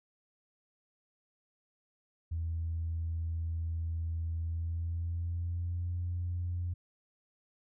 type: tone with pitch glide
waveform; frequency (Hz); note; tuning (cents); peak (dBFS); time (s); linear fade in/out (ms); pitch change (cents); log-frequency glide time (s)
sine; 82.41 to 87.82; E2 to F2; 0 to +10; -31; 2.31-6.74; 10; +110; 4.4-5.97
effects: tanh soft clip ceiling -27 dBFS